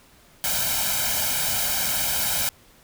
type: noise with comb filter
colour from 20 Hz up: white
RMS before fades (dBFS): -24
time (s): 0.44-2.49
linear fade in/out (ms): 0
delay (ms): 1.3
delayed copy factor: +0.8
effects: pink hiss -54 dBFS RMS until 2.83 s